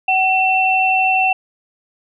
sine tone pair together, 756 / 2694 Hz, F#5 / E7, +37 / +37 cents, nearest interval octave + minor seventh, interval 2200 cents, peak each -15 dBFS, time 0.08-1.33 s, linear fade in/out 5 ms, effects none

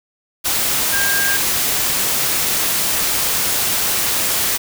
sine tone in noise, 1606 Hz, G6, 41 cents sharp, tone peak -18 dBFS, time 0.92-1.38 s, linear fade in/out 20 ms, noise white, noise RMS -18 dBFS, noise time 0.44-4.58 s, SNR -3 dB, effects none

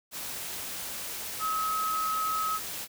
sine tone in noise, 1280 Hz, D#6, 49 cents sharp, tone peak -27 dBFS, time 1.39-2.6 s, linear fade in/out 50 ms, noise white, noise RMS -37 dBFS, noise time 0.11-2.88 s, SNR +7 dB, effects none

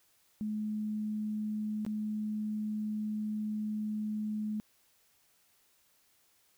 sine tone with dropouts, 213.1 Hz, G#3, 45 cents sharp, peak -32 dBFS, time 0.41-4.6 s, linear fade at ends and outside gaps 0 ms, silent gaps 1.85-1.864 s, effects white hiss -69 dBFS RMS until 6.57 s

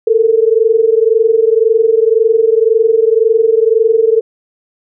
sine tone pair together, 438.1 / 460 Hz, A4 / A#4, -7 / -23 cents, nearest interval minor second, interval 84 cents, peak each -10 dBFS, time 0.07-4.21 s, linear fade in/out 5 ms, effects none

